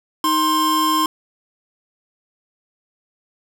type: tone pair together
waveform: square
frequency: 313.1 / 1053 Hz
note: D#4 / C6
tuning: +11 / +11 cents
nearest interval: octave + major sixth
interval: 2100 cents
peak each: -22 / -17 dBFS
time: 0.24-1.06 s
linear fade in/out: 2 ms
effects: none